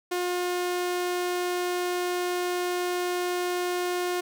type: tone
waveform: sawtooth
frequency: 357.2 Hz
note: F4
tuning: 39 cents sharp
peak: -22 dBFS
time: 0.11-4.21 s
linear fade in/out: 10 ms
effects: none